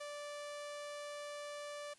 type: tone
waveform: sawtooth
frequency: 585 Hz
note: D5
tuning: 7 cents flat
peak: -40 dBFS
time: 0-1.94 s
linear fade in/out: 10 ms
effects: white hiss -66 dBFS RMS until 1.98 s + resampled to 24000 Hz